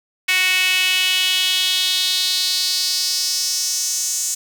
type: tone with high-pass filter sweep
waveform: sawtooth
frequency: 370 Hz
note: F#4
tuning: in tune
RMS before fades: -19 dBFS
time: 0.28-4.35 s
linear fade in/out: 10 ms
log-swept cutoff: 2300 to 6900 Hz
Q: 3.7
effects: none